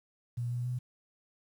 sine tone with pitch steps, 120 / 121.8 / 124.4 Hz, B2 / B2 / B2, -49 / -24 / +13 cents, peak -31 dBFS, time 0.37-0.79 s, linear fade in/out 10 ms, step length 140 ms, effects 10-bit

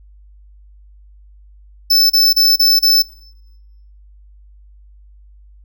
square tone bursts, 5274 Hz, E8, in tune, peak -9 dBFS, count 5, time 1.9-3.024 s, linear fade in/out 10 ms, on 200 ms, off 31 ms, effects noise-tail reverb RT60 1.0 s tail -23 dB re dry + added 50 Hz sine -41 dBFS peak until 5.64 s

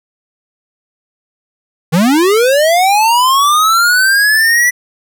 square linear sweep, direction up, 149.4 to 1975.5 Hz, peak -8 dBFS, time 1.92-4.71 s, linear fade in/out 20 ms, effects none

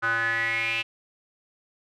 square tone with band-pass filter sweep, 114.4 Hz, A#2, 32 cents flat, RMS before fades -26 dBFS, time 0.02-0.83 s, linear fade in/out 20 ms, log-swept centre 1400 to 2700 Hz, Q 8.5, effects none

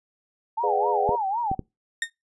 sine tone with vibrato, 856 Hz, A5, 48 cents flat, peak -23 dBFS, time 0.57-1.55 s, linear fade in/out 10 ms, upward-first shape sine, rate 3.9 Hz, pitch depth 200 cents each way
sine chord, G# diminished seventh, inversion none, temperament just, 415.3 / 498.4 / 598 / 717.6 Hz, G#4 / B4 / D5 / F5, 0 / +16 / +31 / +47 cents, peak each -26 / -28 / -30 / -28 dBFS, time 0.63-1.16 s, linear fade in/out 10 ms
clicks, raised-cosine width 3 ms, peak -16 dBFS, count 3, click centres 1.092 / 1.515 / 1.593 s
35% pulse tone with exponential decay, 1838 Hz, A#6, 25 cents flat, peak -18 dBFS, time 2.02-2.1 s, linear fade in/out 2 ms, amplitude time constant 17 ms
effects noise-tail reverb RT60 0.2 s tail -23 dB re dry + resampled to 24000 Hz

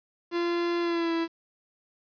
45% pulse tone with pitch glide, 344.4 to 331.5 Hz, F4 to E4, -24 to +10 cents, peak -25 dBFS, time 0.31-1.28 s, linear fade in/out 50 ms, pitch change -66 cents, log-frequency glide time 0.81-1.13 s, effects resampled to 11025 Hz + 9-bit

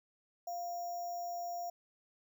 sine tone with sample-and-hold, 698.5 Hz, F5, in tune, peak -37 dBFS, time 0.47-1.7 s, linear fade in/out 5 ms, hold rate 6300 Hz, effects none

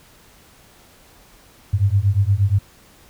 sine beating tone pair, 95.4 / 103.9 Hz, G2 / G#2, -47 / +1 cents, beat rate 8.5 Hz, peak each -17 dBFS, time 1.73-2.59 s, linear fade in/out 10 ms, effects pink hiss -50 dBFS RMS until 3.09 s

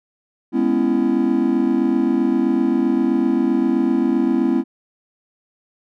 triangle chord, C# minor seventh, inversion second, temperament just, 207.9 / 249.5 / 277.2 / 332.6 Hz, G#3 / B3 / C#4 / E4, +2 / +18 / 0 / +16 cents, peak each -22 / -17 / -19 / -18 dBFS, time 0.52-4.64 s, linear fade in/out 50 ms, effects none

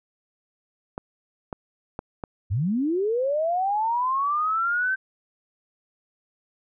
clicks, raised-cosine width 1 ms, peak -17 dBFS, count 4, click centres 0.979 / 1.528 / 1.991 / 2.238 s
sine linear sweep, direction up, 82.5 to 1558 Hz, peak -21 dBFS, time 2.5-4.96 s, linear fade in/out 20 ms
effects none

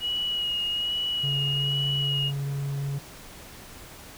sine tone with vibrato, 2900 Hz, F#7, 35 cents flat, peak -25 dBFS, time 0-2.32 s, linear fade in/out 50 ms, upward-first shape sine, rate 1.2 Hz, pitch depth 22 cents each way
triangle tone, 140 Hz, C#3, 18 cents sharp, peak -25 dBFS, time 1.23-2.99 s, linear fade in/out 10 ms
effects pink hiss -45 dBFS RMS until 4.17 s

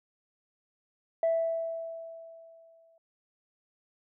sine tone with exponential decay, 659.3 Hz, E5, in tune, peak -21 dBFS, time 1.23-2.98 s, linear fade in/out 2 ms, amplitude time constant 380 ms, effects tanh soft clip ceiling -20 dBFS

